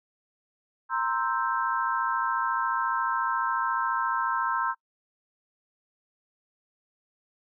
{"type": "chord", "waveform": "sine", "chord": "C dominant seventh", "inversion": "third", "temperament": "equal", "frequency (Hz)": [932.3, 1046.5, 1318.5, 1568], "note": ["Bb5", "C6", "E6", "G6"], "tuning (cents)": [0, 0, 0, 0], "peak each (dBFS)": [-30, -29, -30, -32], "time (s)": [0.89, 4.75], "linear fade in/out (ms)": 50, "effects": ["noise-tail reverb RT60 0.1 s tail -26 dB re dry"]}